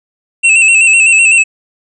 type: tone with vibrato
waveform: square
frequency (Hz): 2661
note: E7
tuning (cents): +16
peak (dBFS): -5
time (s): 0.43-1.44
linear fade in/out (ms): 20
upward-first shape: square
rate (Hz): 7.9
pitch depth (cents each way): 41
effects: resampled to 22050 Hz